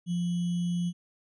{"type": "tone with sample-and-hold", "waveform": "sine", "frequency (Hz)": 174.61, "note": "F3", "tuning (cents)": 0, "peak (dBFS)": -26, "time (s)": [0.06, 0.93], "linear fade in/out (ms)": 50, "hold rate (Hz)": 3150, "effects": ["resampled to 24000 Hz"]}